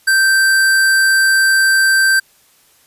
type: tone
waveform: square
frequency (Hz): 1563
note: G6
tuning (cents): -6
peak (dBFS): -10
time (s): 0.07-2.2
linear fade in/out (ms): 10
effects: white hiss -52 dBFS RMS until 2.86 s + resampled to 32000 Hz